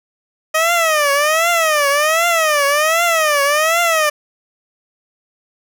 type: tone with vibrato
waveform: 15% pulse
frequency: 622.3 Hz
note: D#5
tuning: in tune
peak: -6 dBFS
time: 0.54-4.1 s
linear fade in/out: 10 ms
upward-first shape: triangle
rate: 1.3 Hz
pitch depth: 200 cents each way
effects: none